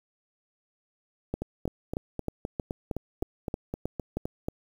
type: two click trains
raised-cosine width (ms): 2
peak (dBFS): -16 / -18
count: 11 / 12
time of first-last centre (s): 1.34-4.485 / 1.42-4.255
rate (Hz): 3.18 / 3.88
effects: 8-bit